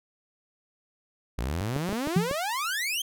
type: exponential sweep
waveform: sawtooth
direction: up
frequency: 53.6 to 3241 Hz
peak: -24 dBFS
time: 1.38-3.02 s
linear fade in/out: 5 ms
type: clicks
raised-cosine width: 2 ms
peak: -19 dBFS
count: 6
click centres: 1.609 / 1.763 / 1.892 / 1.927 / 2.073 / 2.312 s
type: tone with exponential decay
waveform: sine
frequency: 172.4 Hz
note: F3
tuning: 22 cents flat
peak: -16 dBFS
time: 2.16-2.35 s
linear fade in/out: 5 ms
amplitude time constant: 41 ms
effects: none